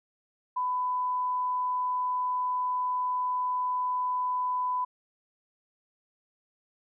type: tone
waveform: sine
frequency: 1000 Hz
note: B5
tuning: 21 cents sharp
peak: -26 dBFS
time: 0.56-4.85 s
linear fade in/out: 10 ms
effects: none